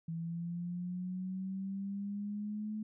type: linear sweep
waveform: sine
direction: up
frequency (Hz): 163.8 to 215.8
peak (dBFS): -36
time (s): 0.08-2.83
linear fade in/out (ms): 5
effects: none